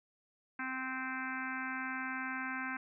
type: harmonic tone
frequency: 260.2 Hz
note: C4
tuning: 9 cents flat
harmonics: 1 / 3 / 4 / 5 / 6 / 7 / 8 / 9 / 10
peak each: -43 / -48 / -45 / -47 / -40 / -49 / -46 / -49 / -52 dBFS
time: 0.59-2.77 s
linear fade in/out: 5 ms
effects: none